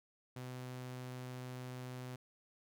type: tone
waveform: sawtooth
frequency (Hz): 126.6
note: B2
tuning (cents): +43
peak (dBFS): -40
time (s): 0.36-2.16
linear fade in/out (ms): 5
effects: none